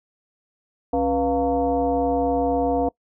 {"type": "tone with frequency modulation", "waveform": "sine", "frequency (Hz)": 488.2, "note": "B4", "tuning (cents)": -20, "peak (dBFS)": -18, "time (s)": [0.93, 2.89], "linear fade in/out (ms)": 5, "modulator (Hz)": 212, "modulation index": 1.4, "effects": ["noise-tail reverb RT60 0.1 s tail -23 dB re dry"]}